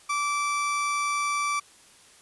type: tone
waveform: 30% pulse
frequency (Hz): 1163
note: D6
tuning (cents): -17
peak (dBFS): -22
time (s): 0.09-1.6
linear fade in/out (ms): 10
effects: white hiss -54 dBFS RMS until 2.21 s + resampled to 24000 Hz